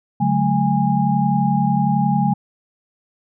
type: tone cluster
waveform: sine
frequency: 143.7 / 185 / 216.1 / 820 Hz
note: D3 / F#3 / A3 / G#5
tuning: -37 / 0 / -31 / -22 cents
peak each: -20 dBFS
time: 0.2-2.34 s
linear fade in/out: 10 ms
effects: none